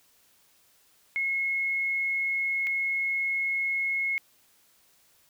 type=tone pair in turn; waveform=sine; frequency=2171 / 2171 Hz; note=C#7 / C#7; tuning=-37 / -37 cents; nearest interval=unison; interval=0 cents; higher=neither; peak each=-25 dBFS; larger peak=neither; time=1.16-2.67 / 2.67-4.18 s; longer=neither; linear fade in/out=0 ms; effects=white hiss -63 dBFS RMS until 5.29 s